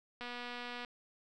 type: click train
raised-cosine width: 0.3 ms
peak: -28 dBFS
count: 156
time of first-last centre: 0.21-0.848 s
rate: 243 Hz
effects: none